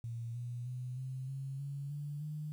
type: tone with pitch steps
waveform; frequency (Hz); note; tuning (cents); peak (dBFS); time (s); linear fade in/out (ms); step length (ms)
sine; 116.54 / 121 / 125.63 / 130.43 / 135.42 / 140.61 / 145.99 / 151.57; A#2 / B2 / B2 / C3 / C#3 / C#3 / D3 / D#3; 0 / -35 / +30 / -5 / -40 / +25 / -10 / -45; -38; 0.04-2.52; 0; 310
effects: 11-bit